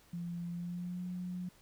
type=tone with pitch glide; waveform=sine; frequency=172.3 to 180.03 Hz; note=F3 to F#3; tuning=-23 to -47 cents; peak=-37 dBFS; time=0.13-1.49 s; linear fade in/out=5 ms; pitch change=+76 cents; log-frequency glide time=0.52-1.02 s; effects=pink hiss -64 dBFS RMS until 1.61 s